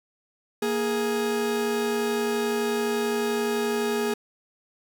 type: tone pair together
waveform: 40% pulse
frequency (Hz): 233.9 / 416.2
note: A#3 / G#4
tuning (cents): +6 / +4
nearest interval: minor seventh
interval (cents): 998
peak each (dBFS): -28 / -24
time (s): 0.62-4.14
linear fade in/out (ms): 5
effects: none

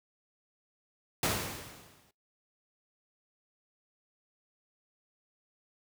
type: noise with exponential decay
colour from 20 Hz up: pink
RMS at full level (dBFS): -27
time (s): 1.23-2.11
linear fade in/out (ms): 2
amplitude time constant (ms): 190
effects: noise-tail reverb RT60 0.2 s tail -22 dB re dry + high-pass 80 Hz 12 dB/octave

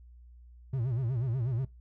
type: tone with vibrato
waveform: triangle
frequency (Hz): 123.47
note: B2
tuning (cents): 0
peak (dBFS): -26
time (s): 0.73-1.65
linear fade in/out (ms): 5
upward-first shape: sine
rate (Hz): 8.2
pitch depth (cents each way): 170
effects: noise-tail reverb RT60 0.2 s tail -20 dB re dry + added 60 Hz sine -50 dBFS peak until 1.8 s

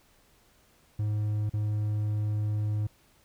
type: tone with dropouts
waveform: triangle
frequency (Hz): 105.6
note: G#2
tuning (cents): +29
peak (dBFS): -24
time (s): 0.99-2.87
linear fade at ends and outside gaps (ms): 5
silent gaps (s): 1.496-1.536
effects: pink hiss -63 dBFS RMS until 3.24 s

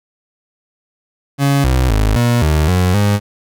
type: tone with pitch steps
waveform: 30% pulse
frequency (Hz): 140 / 64.1 / 52.7 / 119.8 / 76.6 / 91 / 102.5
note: C#3 / C2 / G#1 / A#2 / D#2 / F#2 / G#2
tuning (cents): +18 / -35 / +26 / +48 / -27 / -28 / -22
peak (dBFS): -8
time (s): 1.38-3.2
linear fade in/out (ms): 50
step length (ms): 260
effects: none

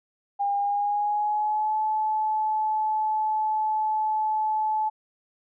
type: tone with pitch glide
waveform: sine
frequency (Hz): 806 to 863.8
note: G5 to A5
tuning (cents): +48 to -32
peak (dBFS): -22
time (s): 0.39-4.9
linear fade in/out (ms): 20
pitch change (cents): +120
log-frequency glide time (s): 0.56-1.77
effects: none

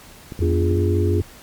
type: clicks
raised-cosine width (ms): 3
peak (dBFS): -18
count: 7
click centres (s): 0.322 / 0.392 / 0.449 / 0.526 / 0.623 / 0.714 / 0.766
type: tone with pitch glide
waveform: sine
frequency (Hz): 84.6 to 91.2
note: E2 to F#2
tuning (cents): +45 to -24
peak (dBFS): -17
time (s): 0.4-1.22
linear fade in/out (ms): 5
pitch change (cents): +131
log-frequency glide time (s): 0.55-0.77
type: chord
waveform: sine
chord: B diminished seventh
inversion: none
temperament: equal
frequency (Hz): 246.9 / 293.7 / 349.2 / 415.3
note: B3 / D4 / F4 / Ab4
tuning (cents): 0 / 0 / 0 / 0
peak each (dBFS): -28 / -28 / -23 / -24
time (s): 0.41-1.21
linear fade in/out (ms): 10
effects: pink hiss -44 dBFS RMS until 1.42 s + MP3 96 kbps

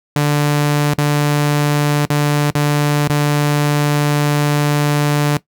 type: tone with dropouts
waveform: sawtooth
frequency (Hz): 146.83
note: D3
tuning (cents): 0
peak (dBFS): -8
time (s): 0.16-5.37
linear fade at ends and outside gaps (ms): 2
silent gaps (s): 0.937-0.982 / 2.053-2.102 / 2.506-2.552 / 3.077-3.098
effects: noise-tail reverb RT60 0.1 s tail -17 dB re dry

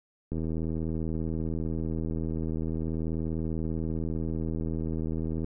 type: click train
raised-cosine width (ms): 3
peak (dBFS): -20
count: 413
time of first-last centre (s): 0.32-5.444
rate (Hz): 80.4
effects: none

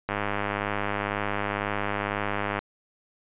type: click train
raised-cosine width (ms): 0.5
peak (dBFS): -12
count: 256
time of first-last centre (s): 0.09-2.59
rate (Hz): 102
effects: resampled to 8000 Hz

